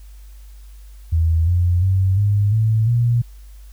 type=tone with pitch steps; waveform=sine; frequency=81.7 / 88.07 / 94.94 / 102.34 / 110.32 / 118.93 Hz; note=E2 / F2 / F#2 / G#2 / A2 / A#2; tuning=-15 / +15 / +45 / -25 / +5 / +35 cents; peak=-13 dBFS; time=1.12-3.22 s; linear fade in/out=10 ms; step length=350 ms; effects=added 50 Hz sine -37 dBFS peak until 3.72 s + white hiss -55 dBFS RMS until 3.72 s